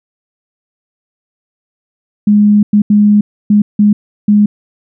sine tone bursts at uneven times, 207.7 Hz, G#3, in tune, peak -4 dBFS, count 6, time 2.27-2.63 / 2.73-2.82 / 2.9-3.21 / 3.5-3.62 / 3.79-3.93 / 4.28-4.46 s, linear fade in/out 5 ms, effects none

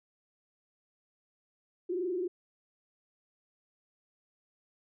sine tone with frequency modulation, 360.8 Hz, F#4, 44 cents flat, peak -30 dBFS, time 1.89-2.28 s, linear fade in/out 10 ms, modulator 23.2 Hz, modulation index 0.92, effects none

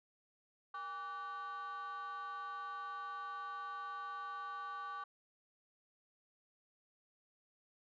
sine tone with frequency modulation, 1154 Hz, D6, 31 cents flat, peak -39 dBFS, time 0.74-5.04 s, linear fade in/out 5 ms, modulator 344 Hz, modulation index 0.72, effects tanh soft clip ceiling -41 dBFS

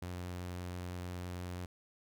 sawtooth tone, 89.4 Hz, F2, 41 cents sharp, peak -36 dBFS, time 0.02-1.66 s, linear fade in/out 5 ms, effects none

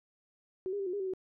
sine tone with pitch steps, 374.2 / 406 / 391.5 / 359.8 / 406.4 / 380.1 / 373.6 Hz, F#4 / G#4 / G4 / F#4 / G#4 / F#4 / F#4, +20 / -39 / -2 / -48 / -38 / +47 / +17 cents, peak -32 dBFS, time 0.66-1.136 s, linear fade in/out 0 ms, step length 68 ms, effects none

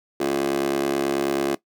15% pulse tone with high-pass filter, 69.3 Hz, C#2, in tune, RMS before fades -23 dBFS, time 0.2-1.55 s, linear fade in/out 5 ms, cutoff 380 Hz, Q 5.9, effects noise-tail reverb RT60 0.1 s tail -18 dB re dry

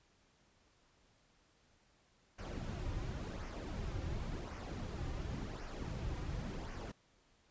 brown noise with flanger, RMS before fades -42 dBFS, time 2.38-6.92 s, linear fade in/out 10 ms, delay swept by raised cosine 0.25 to 4.65 ms, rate 0.92 Hz, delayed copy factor -0.55, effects pink hiss -71 dBFS RMS until 7.5 s + resampled to 16000 Hz

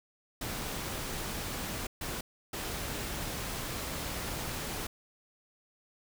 pink noise bursts at uneven times, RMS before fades -37 dBFS, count 3, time 0.41-1.87 / 2.01-2.21 / 2.53-4.87 s, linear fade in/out 5 ms, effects none

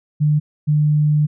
sine tone pair in turn, 150 / 150 Hz, D3 / D3, +37 / +37 cents, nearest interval unison, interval 0 cents, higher neither, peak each -12 dBFS, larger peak neither, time 0.2-0.4 / 0.67-1.27 s, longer second, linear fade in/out 20 ms, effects none

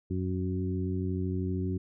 harmonic tone with a mistuned harmonic, 92.5 Hz, F#2, in tune, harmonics 1 / 2 / 3 / 4, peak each -31 / -34 / -36 / -37 dBFS, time 0.1-1.78 s, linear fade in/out 10 ms, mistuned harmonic 1, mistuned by -17 cents, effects none

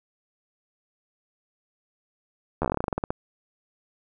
slowing click train, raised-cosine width 1 ms, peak -11 dBFS, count 16, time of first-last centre 2.62-3.105 s, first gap 12 ms, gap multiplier 1.13, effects none

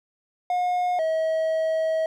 triangle tone pair in turn, 719 / 640.4 Hz, F#5 / D#5, -50 / +50 cents, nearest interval major second, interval 200 cents, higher first, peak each -19 dBFS, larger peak neither, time 0.5-0.99 / 0.99-2.06 s, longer second, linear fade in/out 2 ms, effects none

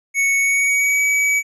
square tone with pitch glide, 2217 to 2277 Hz, C#7 to C#7, 0 to +46 cents, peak -15 dBFS, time 0.14-1.43 s, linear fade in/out 50 ms, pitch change +46 cents, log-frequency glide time 0.38-1.03 s, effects resampled to 24000 Hz

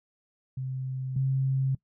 sine tone pair in turn, 130.81 / 133.56 Hz, C3 / C3, 0 / +36 cents, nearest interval unison, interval 36 cents, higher second, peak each -30 / -23 dBFS, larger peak second, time 0.57-1.16 / 1.16-1.75 s, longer neither, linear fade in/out 5 ms, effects noise-tail reverb RT60 0.1 s tail -21 dB re dry

